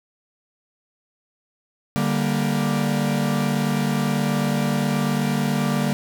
45% pulse chord, G minor, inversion second, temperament equal with one note detuned, 146.83 / 196 / 234.6 Hz, D3 / G3 / Bb3, 0 / 0 / +11 cents, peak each -24 dBFS, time 1.96-5.93 s, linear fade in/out 0 ms, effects none

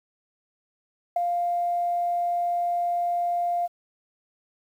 sine tone with ADSR envelope, 698.5 Hz, F5, in tune, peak -17 dBFS, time 1.16-3.68 s, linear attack 5 ms, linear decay 13 ms, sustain -5 dB, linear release 29 ms, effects tanh soft clip ceiling -14 dBFS + 9-bit

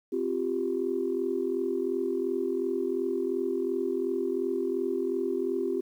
sine chord, C suspended fourth, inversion none, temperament equal, 261.6 / 349.2 / 392 Hz, C4 / F4 / G4, 0 / 0 / 0 cents, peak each -33 / -30 / -29 dBFS, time 0.12-5.81 s, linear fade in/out 10 ms, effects tanh soft clip ceiling -17 dBFS + 10-bit

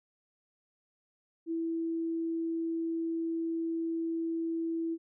sine tone, 329.6 Hz, E4, in tune, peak -30 dBFS, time 1.46-4.98 s, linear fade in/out 50 ms, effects none

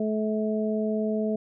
harmonic tone, 215.7 Hz, A3, 34 cents flat, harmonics 1 / 2 / 3, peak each -26 / -29 / -31 dBFS, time 0-1.36 s, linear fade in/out 5 ms, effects none

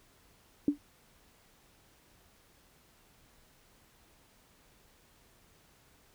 sine tone with exponential decay, 289.8 Hz, D4, 23 cents flat, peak -19 dBFS, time 0.68-0.78 s, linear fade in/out 2 ms, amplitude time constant 21 ms, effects pink hiss -64 dBFS RMS until 6.14 s

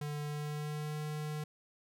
square tone with pitch glide, 147.9 to 151.44 Hz, D3 to D#3, +13 to -47 cents, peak -37 dBFS, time 0.01-1.44 s, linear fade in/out 5 ms, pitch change +40 cents, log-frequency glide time 0.24-0.99 s, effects none

